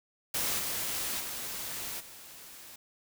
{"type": "noise with level steps", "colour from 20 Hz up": "white", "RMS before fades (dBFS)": [-31, -34, -38, -49], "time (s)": [0.34, 2.76], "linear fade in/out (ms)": 5, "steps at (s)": [0.58, 1.19, 1.99], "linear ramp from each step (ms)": 20, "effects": []}